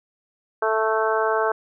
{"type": "harmonic tone", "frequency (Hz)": 220, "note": "A3", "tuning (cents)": 0, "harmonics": [2, 3, 4, 5, 6, 7], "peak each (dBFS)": [-23, -25, -26, -27, -28, -28], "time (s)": [0.62, 1.52], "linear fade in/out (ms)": 5, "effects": []}